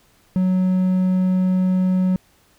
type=tone; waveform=triangle; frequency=185 Hz; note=F#3; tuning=in tune; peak=-13 dBFS; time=0.36-2.16 s; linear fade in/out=0 ms; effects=pink hiss -57 dBFS RMS until 2.58 s